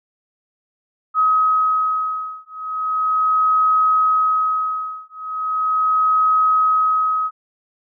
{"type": "beating tone pair", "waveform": "sine", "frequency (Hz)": [1269, 1269.38], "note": ["D#6", "D#6"], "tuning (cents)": [34, 34], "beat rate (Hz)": 0.38, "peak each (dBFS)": -18, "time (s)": [1.14, 7.31], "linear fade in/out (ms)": 50, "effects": []}